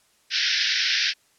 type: band-pass noise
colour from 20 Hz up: white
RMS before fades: -23 dBFS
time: 0.3-1.14 s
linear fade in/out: 50 ms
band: 1500 to 5600 Hz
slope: 96 dB/octave
effects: white hiss -62 dBFS RMS until 1.38 s + low-pass 10000 Hz 12 dB/octave